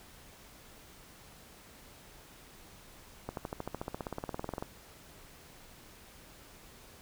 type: accelerating click train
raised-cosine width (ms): 1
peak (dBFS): -22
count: 23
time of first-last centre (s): 3.29-4.625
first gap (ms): 82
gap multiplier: 0.97
effects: pink hiss -55 dBFS RMS until 7.01 s